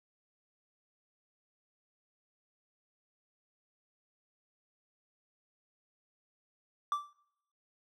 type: tone with exponential decay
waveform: triangle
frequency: 1169 Hz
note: D6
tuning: 8 cents flat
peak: -24 dBFS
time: 6.92-7.13 s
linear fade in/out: 1 ms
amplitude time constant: 45 ms
effects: noise-tail reverb RT60 0.8 s tail -24 dB re dry